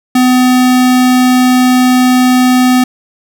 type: tone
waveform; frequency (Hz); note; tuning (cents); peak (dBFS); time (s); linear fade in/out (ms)
square; 252.5; B3; +39; -6; 0.15-2.84; 5
effects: none